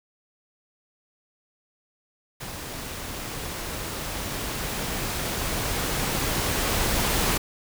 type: noise with level ramp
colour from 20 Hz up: pink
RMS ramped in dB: -36 to -23 dBFS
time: 2.4-7.38 s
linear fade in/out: 10 ms
effects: none

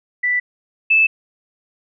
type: tone pair in turn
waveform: sine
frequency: 1975.5 / 2625 Hz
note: B6 / E7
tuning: 0 / -8 cents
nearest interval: perfect fourth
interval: 492 cents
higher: second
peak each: -15 / -10 dBFS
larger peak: second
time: 0.23-0.4 / 0.9-1.07 s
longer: neither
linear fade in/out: 10 ms
effects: none

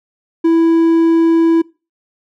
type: tone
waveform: triangle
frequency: 330 Hz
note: E4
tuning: 2 cents sharp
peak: -6 dBFS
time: 0.44-1.62 s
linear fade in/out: 10 ms
effects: noise-tail reverb RT60 0.3 s tail -23 dB re dry

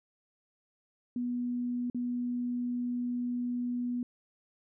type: tone with dropouts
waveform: sine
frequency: 244.3 Hz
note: B3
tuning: 19 cents flat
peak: -30 dBFS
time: 1.16-4.03 s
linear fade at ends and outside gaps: 2 ms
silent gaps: 1.9-1.946 s
effects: none

